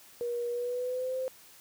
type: tone with pitch glide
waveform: sine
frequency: 478.3 to 518.6 Hz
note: A#4 to C5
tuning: +44 to -15 cents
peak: -30 dBFS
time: 0.21-1.28 s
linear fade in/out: 0 ms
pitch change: +141 cents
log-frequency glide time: 0.49-1.17 s
effects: white hiss -55 dBFS RMS until 1.6 s + high-pass 60 Hz 12 dB/octave